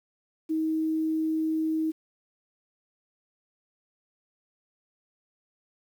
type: tone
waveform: sine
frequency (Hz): 316.8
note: D#4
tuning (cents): +31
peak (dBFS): -24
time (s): 0.49-1.92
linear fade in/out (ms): 20
effects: 9-bit